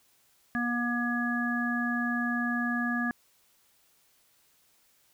harmonic tone, 240 Hz, B3, 49 cents flat, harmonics 1 / 3 / 5 / 7, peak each -29 / -38 / -38 / -31 dBFS, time 0.55-3.11 s, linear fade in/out 0 ms, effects white hiss -66 dBFS RMS until 5.13 s

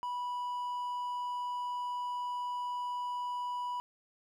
triangle tone, 982 Hz, B5, 10 cents flat, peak -32 dBFS, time 0.03-3.8 s, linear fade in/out 0 ms, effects none

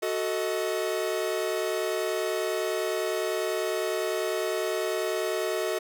45% pulse chord, D# diminished, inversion first, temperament equal with one note detuned, 370 / 440 / 630.2 Hz, F#4 / A4 / D#5, 0 / 0 / +22 cents, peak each -31 dBFS, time 0.02-5.79 s, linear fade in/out 10 ms, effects none

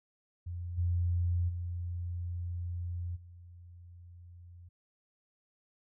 sine tone with level steps, 87.31 Hz, F2, in tune, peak -36 / -27 / -34 / -49 dBFS, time 0.46-4.69 s, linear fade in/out 10 ms, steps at 0.77 / 1.48 / 3.15 s, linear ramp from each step 20 ms, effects none

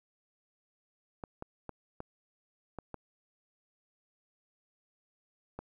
clicks, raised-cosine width 1 ms, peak -26 dBFS, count 7, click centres 1.238 / 1.424 / 1.693 / 2.004 / 2.787 / 2.943 / 5.59 s, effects 11-bit

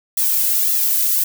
violet noise with flanger, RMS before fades -17 dBFS, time 0.17-1.24 s, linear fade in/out 5 ms, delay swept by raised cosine 1.3 to 2.17 ms, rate 1.8 Hz, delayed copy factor -0.95, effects none

